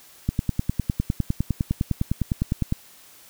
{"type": "click train", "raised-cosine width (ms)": 5, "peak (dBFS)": -9, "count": 25, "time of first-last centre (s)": [0.29, 2.724], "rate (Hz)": 9.86, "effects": ["white hiss -50 dBFS RMS until 3.29 s"]}